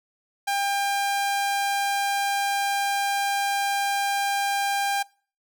sawtooth tone, 799 Hz, G5, 33 cents sharp, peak -19 dBFS, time 0.47-5.03 s, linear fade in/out 10 ms, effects noise-tail reverb RT60 0.4 s tail -23 dB re dry

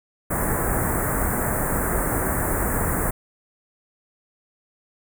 pink band-stop noise, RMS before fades -23 dBFS, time 0.3-3.11 s, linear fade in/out 10 ms, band 1900 to 8100 Hz, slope 48 dB/octave, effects none

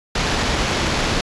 pink noise with sample-and-hold, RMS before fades -20 dBFS, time 0.15-1.21 s, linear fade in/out 5 ms, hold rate 8820 Hz, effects resampled to 22050 Hz

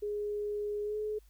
sine tone with pitch glide, 415.3 to 425.5 Hz, G#4 to G#4, 0 to +42 cents, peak -32 dBFS, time 0.02-1.19 s, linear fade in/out 10 ms, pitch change +42 cents, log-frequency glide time 0.84-0.97 s, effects added 50 Hz sine -57 dBFS peak until 1.29 s + white hiss -70 dBFS RMS until 1.29 s

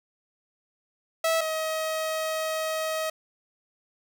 sawtooth tone pair in turn, 651 / 633.6 Hz, E5 / D#5, -22 / +31 cents, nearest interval unison, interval 47 cents, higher first, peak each -18 / -23 dBFS, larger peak first, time 1.24-1.41 / 1.41-3.1 s, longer second, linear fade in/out 5 ms, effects none

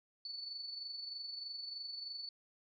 sine tone with amplitude modulation, 4468 Hz, C#8, 13 cents sharp, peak -40 dBFS, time 0.25-2.29 s, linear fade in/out 2 ms, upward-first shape sine, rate 23.2 Hz, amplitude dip 50%, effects none

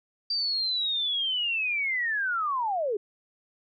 sine linear sweep, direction down, 4701 to 387 Hz, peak -25 dBFS, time 0.3-2.97 s, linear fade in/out 5 ms, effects none

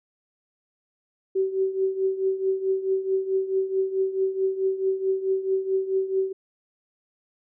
sine tone with tremolo, 382.6 Hz, G4, 42 cents flat, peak -18 dBFS, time 1.35-6.33 s, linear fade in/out 10 ms, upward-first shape triangle, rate 4.6 Hz, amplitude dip 80%, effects none

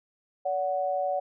sine tone pair together, 571.7 / 740 Hz, D5 / F#5, -47 / 0 cents, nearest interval major third, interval 447 cents, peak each -28 dBFS, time 0.45-1.2 s, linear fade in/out 10 ms, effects none

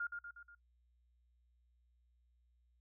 sine tone with echo, 1412 Hz, F6, 19 cents sharp, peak -36 dBFS, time 0-0.07 s, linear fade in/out 5 ms, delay 120 ms, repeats 4, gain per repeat -5 dB, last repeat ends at 0.55 s, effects noise-tail reverb RT60 0.1 s tail -22 dB re dry + added 60 Hz sine -70 dBFS peak until 2.8 s

